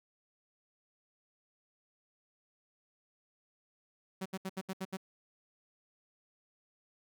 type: tone bursts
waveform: sawtooth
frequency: 189.7 Hz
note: F#3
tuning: 43 cents sharp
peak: -32 dBFS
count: 7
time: 4.21-4.971 s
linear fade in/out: 10 ms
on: 47 ms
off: 72 ms
effects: none